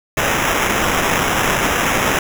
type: noise with sample-and-hold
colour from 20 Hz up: violet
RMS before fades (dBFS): -17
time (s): 0.17-2.19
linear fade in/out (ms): 2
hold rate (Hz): 4410
effects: none